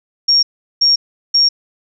sine tone bursts, 5550 Hz, F8, 12 cents flat, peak -8 dBFS, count 3, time 0.28-1.49 s, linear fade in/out 10 ms, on 150 ms, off 380 ms, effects none

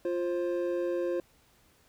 triangle tone pair together, 349.2 / 528.5 Hz, F4 / C5, 0 / +17 cents, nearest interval perfect fifth, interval 717 cents, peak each -28 / -30 dBFS, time 0.05-1.2 s, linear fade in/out 2 ms, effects pink hiss -64 dBFS RMS until 1.88 s

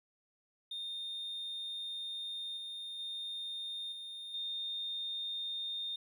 triangle tone with level steps, 3649 Hz, A#7, 38 cents flat, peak -36 / -39 / -36 / -41 / -33 dBFS, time 0.71-5.96 s, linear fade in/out 5 ms, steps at 2.57 / 2.99 / 3.92 / 4.34 s, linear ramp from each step 2 ms, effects tanh soft clip ceiling -34 dBFS

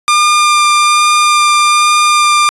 sawtooth tone with vibrato, 1200 Hz, D6, 37 cents sharp, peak -3 dBFS, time 0.08-2.49 s, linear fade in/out 0 ms, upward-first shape sine, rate 1.2 Hz, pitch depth 9 cents each way, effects resampled to 24000 Hz

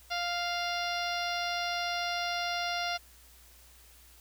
harmonic tone, 698.5 Hz, F5, in tune, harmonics 1 / 2 / 3 / 4 / 5 / 6 / 7 / 8, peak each -34 / -37 / -39 / -40 / -41 / -42 / -42 / -43 dBFS, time 0.1-2.98 s, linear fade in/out 20 ms, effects added 60 Hz sine -58 dBFS peak until 4.2 s + white hiss -58 dBFS RMS until 4.2 s

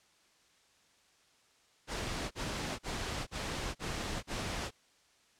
pink noise bursts, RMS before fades -37 dBFS, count 6, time 1.87-4.71 s, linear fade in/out 50 ms, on 440 ms, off 40 ms, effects white hiss -67 dBFS RMS until 5.39 s + low-pass 7000 Hz 12 dB/octave

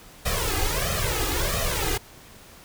pink noise with flanger, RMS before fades -25 dBFS, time 0.25-1.98 s, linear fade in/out 10 ms, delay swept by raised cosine 1.6 to 2.46 ms, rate 1.5 Hz, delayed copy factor +0.9, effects pink hiss -48 dBFS RMS until 2.64 s

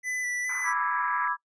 square tone with vibrato, 1986 Hz, B6, 9 cents sharp, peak -29 dBFS, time 0.03-0.74 s, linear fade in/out 50 ms, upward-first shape square, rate 2.4 Hz, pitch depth 15 cents each way
white band-pass noise, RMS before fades -39 dBFS, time 0.49-1.28 s, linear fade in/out 5 ms, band 880 to 2200 Hz, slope 96 dB/octave
sine chord, E dominant seventh, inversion second, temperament equal with one note detuned, 987.8 / 1174.7 / 1318.5 / 1651.7 Hz, B5 / D6 / E6 / G#6, 0 / 0 / 0 / -10 cents, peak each -30 / -31 / -33 / -30 dBFS, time 0.63-1.37 s, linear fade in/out 50 ms
effects noise-tail reverb RT60 0.1 s tail -21 dB re dry + resampled to 22050 Hz

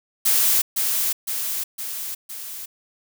blue noise with echo, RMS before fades -18 dBFS, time 0.25-0.62 s, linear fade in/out 10 ms, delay 510 ms, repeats 4, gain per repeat -4 dB, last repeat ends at 2.66 s, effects none

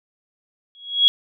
sine tone with exponential growth, 3322 Hz, G#7, in tune, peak -7 dBFS, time 0.75-1.08 s, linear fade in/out 0 ms, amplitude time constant 70 ms, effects none

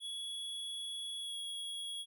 square tone with pitch glide, 3368 to 3329 Hz, G#7 to G#7, +24 to +3 cents, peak -40 dBFS, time 0-2.06 s, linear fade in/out 50 ms, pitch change -21 cents, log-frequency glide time 1.19-1.36 s, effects none

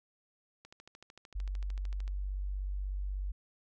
click train, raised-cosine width 0.2 ms, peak -34 dBFS, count 20, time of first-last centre 0.65-2.079 s, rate 13.3 Hz
sine tone, 48.21 Hz, G1, 28 cents flat, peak -33 dBFS, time 1.35-3.32 s, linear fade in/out 10 ms
effects none

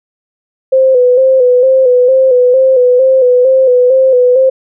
sine tone with vibrato, 511 Hz, C5, 41 cents flat, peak -4 dBFS, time 0.72-4.5 s, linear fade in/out 10 ms, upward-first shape square, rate 2.2 Hz, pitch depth 49 cents each way, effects none

